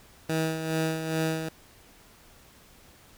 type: tone with tremolo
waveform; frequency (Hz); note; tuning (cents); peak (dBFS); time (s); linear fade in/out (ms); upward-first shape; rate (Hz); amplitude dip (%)
15% pulse; 160.1; D#3; +50; -18; 0.29-1.49; 5; sine; 2.4; 55
effects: pink hiss -55 dBFS RMS until 3.17 s